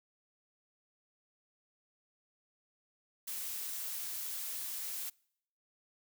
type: noise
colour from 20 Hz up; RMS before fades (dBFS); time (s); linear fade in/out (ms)
blue; -40; 3.27-5.1; 10
effects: noise-tail reverb RT60 0.7 s tail -26 dB re dry